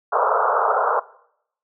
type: band-pass noise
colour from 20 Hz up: white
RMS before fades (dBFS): -19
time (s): 0.12-1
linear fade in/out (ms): 10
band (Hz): 430 to 1400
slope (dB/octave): 96
effects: noise-tail reverb RT60 0.7 s tail -20 dB re dry